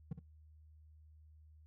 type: tone with echo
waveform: triangle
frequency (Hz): 155.56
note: D#3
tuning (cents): 0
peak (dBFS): -34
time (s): 0.11-0.13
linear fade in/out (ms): 5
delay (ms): 63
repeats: 1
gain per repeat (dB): -9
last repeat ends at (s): 0.193
effects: noise-tail reverb RT60 0.3 s tail -24 dB re dry + added 77 Hz sine -58 dBFS peak until 1.66 s